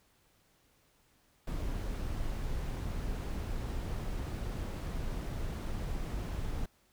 brown noise, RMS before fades -36 dBFS, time 1.47-6.66 s, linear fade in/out 5 ms, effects pink hiss -69 dBFS RMS until 6.92 s

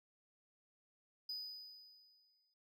triangle tone with exponential decay, 4978 Hz, D#8, in tune, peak -39 dBFS, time 1.29-2.54 s, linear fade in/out 5 ms, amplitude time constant 270 ms, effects none

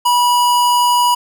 square tone, 974 Hz, B5, 24 cents flat, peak -11 dBFS, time 0.05-1.15 s, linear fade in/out 10 ms, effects none

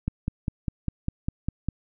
click train, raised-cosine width 5 ms, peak -13 dBFS, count 9, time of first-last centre 0.08-1.686 s, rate 4.98 Hz, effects none

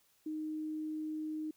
sine tone, 310 Hz, D#4, 6 cents flat, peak -36 dBFS, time 0.26-1.51 s, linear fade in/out 5 ms, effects white hiss -71 dBFS RMS until 1.56 s

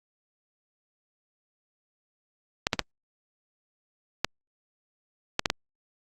clicks, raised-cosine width 0.2 ms, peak -5 dBFS, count 7, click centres 2.669 / 2.732 / 2.793 / 4.246 / 5.394 / 5.458 / 5.501 s, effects Opus 48 kbps

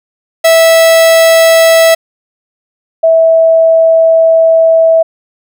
45% pulse / sine tone pair in turn, 655 / 652.7 Hz, E5 / E5, -11 / -17 cents, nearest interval unison, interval 6 cents, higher first, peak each -3 dBFS, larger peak neither, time 0.44-1.95 / 3.03-5.03 s, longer second, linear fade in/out 10 ms, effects none

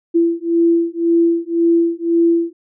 sine beating tone pair, 335.6 / 337.5 Hz, E4 / E4, +31 / +41 cents, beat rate 1.9 Hz, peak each -15 dBFS, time 0.14-2.53 s, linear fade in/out 20 ms, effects none

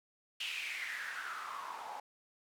white noise with band-pass filter sweep, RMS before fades -42 dBFS, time 0.4-2 s, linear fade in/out 5 ms, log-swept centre 2900 to 780 Hz, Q 5.9, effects none

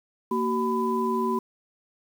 sine tone cluster, 232.7 / 378.5 / 1001 Hz, A#3 / F#4 / B5, -3 / +39 / +23 cents, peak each -27 dBFS, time 0.31-1.39 s, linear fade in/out 5 ms, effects 8-bit

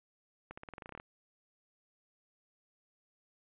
accelerating click train, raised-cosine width 0.5 ms, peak -30 dBFS, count 13, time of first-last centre 0.51-0.999 s, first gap 65 ms, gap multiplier 0.91, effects resampled to 8000 Hz

